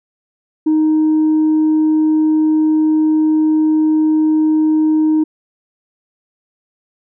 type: tone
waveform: sine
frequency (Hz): 311.1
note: D#4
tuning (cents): 0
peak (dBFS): -8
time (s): 0.66-5.24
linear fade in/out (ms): 10
effects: tanh soft clip ceiling -8 dBFS